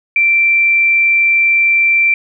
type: tone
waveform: sine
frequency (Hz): 2349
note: D7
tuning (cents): 0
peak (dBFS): -8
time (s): 0.16-2.14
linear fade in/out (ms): 2
effects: none